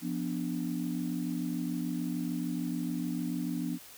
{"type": "chord", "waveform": "sine", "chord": "B diminished", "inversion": "second", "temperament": "equal", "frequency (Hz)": [174.61, 246.9, 293.7], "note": ["F3", "B3", "D4"], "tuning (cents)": [0, 0, 0], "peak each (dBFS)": [-35, -34, -35], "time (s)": [0.01, 3.79], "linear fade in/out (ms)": 50, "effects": ["tanh soft clip ceiling -22 dBFS", "white hiss -51 dBFS RMS until 3.97 s"]}